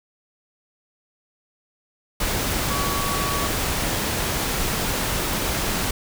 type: tone in noise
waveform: sine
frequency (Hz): 1132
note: C#6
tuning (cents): +36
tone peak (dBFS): -27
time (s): 2.7-3.47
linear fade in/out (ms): 5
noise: pink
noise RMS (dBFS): -24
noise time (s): 2.2-5.91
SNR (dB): -6
effects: none